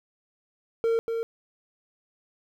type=tone with echo; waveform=triangle; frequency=457.4 Hz; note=A#4; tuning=33 cents flat; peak=-19 dBFS; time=0.84-0.99 s; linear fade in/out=0 ms; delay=240 ms; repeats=1; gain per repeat=-5 dB; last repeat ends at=1.23 s; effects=10-bit